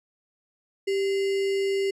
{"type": "tone with sample-and-hold", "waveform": "sine", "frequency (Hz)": 392, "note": "G4", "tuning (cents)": 0, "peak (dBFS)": -22, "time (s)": [0.87, 1.91], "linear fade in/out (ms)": 10, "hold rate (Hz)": 2450, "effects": ["low-pass 7000 Hz 12 dB/octave"]}